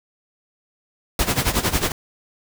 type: noise with tremolo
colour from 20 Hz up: pink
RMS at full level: -18 dBFS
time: 1.19-1.92 s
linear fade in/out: 2 ms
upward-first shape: sine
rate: 11 Hz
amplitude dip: 80%
effects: none